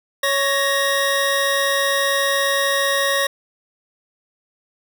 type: tone pair together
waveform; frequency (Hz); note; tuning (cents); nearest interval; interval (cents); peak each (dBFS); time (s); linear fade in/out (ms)
25% pulse; 555.8 / 1871; C#5 / A#6; +4 / +6; octave + major sixth; 2102; -16; 0.23-3.27; 5
effects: none